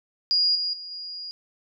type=tone with level steps; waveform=sine; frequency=4862 Hz; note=D#8; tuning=41 cents flat; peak=-18 / -24 / -35 / -33 dBFS; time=0.31-1.31 s; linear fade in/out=0 ms; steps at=0.55 / 0.73 / 0.91 s; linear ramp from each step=5 ms; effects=none